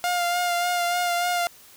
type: tone with vibrato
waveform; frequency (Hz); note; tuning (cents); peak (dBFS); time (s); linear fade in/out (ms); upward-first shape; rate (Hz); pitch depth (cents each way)
sawtooth; 704; F5; +14; -18; 0.04-1.47; 0; sine; 3.4; 23
effects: white hiss -50 dBFS RMS until 1.76 s